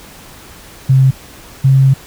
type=tone pair in turn; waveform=sine; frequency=132.7 / 134.4 Hz; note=C3 / C3; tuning=+25 / +47 cents; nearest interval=unison; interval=22 cents; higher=second; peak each=-5 dBFS; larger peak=neither; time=0.89-1.11 / 1.64-1.94 s; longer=second; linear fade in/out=10 ms; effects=pink hiss -37 dBFS RMS until 2.06 s